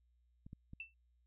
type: clicks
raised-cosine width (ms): 5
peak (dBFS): -40 / -37 / -38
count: 3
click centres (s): 0.465 / 0.531 / 0.734
type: tone with exponential decay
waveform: sine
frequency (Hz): 2670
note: E7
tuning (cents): +22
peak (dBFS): -40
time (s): 0.8-0.94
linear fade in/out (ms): 2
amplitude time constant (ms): 29
effects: added 60 Hz sine -70 dBFS peak until 1.26 s